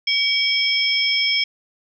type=tone cluster; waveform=sine; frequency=2278 / 3253 / 5280 Hz; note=C#7 / G#7 / E8; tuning=+47 / -37 / +2 cents; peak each=-21 dBFS; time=0.07-1.44 s; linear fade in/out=5 ms; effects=none